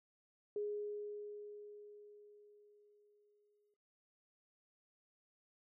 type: tone with exponential decay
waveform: sine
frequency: 415.3 Hz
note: G#4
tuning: in tune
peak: -36 dBFS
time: 0.56-3.74 s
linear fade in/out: 2 ms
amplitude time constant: 690 ms
effects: noise-tail reverb RT60 0.4 s tail -18 dB re dry